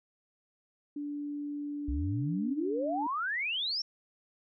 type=tone; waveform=sine; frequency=290.9 Hz; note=D4; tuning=16 cents flat; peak=-34 dBFS; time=0.96-3.07 s; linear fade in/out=5 ms
type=exponential sweep; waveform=sine; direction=up; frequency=59.9 to 5590 Hz; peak=-30 dBFS; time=1.88-3.82 s; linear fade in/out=5 ms
effects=none